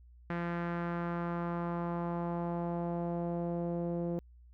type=tone with low-pass filter sweep; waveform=sawtooth; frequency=171.8 Hz; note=F3; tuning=28 cents flat; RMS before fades=-35 dBFS; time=0.3-4.19 s; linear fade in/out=0 ms; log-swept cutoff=1800 to 490 Hz; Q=1.9; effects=added 60 Hz sine -54 dBFS peak until 4.53 s